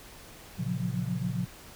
sine chord, Gb major seventh, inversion first, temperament equal with one note detuned, 116.54 / 138.59 / 174.61 / 181.92 Hz, Bb2 / Db3 / F3 / Gb3, 0 / 0 / 0 / -29 cents, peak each -34 dBFS, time 0.58-1.46 s, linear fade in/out 20 ms, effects pink hiss -49 dBFS RMS until 1.75 s

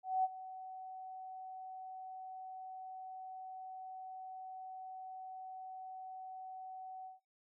sine tone with ADSR envelope, 752 Hz, F#5, 28 cents sharp, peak -28 dBFS, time 0.03-7.2 s, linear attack 210 ms, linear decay 33 ms, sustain -17 dB, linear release 150 ms, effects noise-tail reverb RT60 0.2 s tail -22 dB re dry

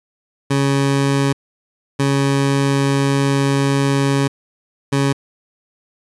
20% pulse tone bursts at uneven times, 138.59 Hz, C#3, in tune, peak -9 dBFS, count 3, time 0.5-1.33 / 1.99-4.28 / 4.92-5.13 s, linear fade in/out 10 ms, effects resampled to 24000 Hz

